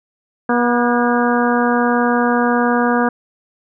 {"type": "harmonic tone with a mistuned harmonic", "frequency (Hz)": 241.4, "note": "B3", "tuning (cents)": -39, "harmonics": [1, 2, 3, 4, 5, 6, 7], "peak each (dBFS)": [-16, -19, -21, -22, -23, -24, -24], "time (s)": [0.49, 3.09], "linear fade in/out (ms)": 5, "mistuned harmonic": 7, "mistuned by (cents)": -61, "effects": []}